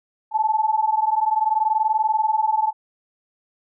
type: tone pair together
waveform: sine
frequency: 860 / 880.6 Hz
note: A5 / A5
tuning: -40 / +1 cents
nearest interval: unison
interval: 41 cents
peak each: -20 dBFS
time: 0.31-2.73 s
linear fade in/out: 50 ms
effects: none